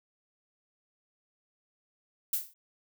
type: noise with exponential decay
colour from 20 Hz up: violet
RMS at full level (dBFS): -25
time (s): 2.33-2.54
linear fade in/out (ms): 5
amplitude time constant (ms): 45
effects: none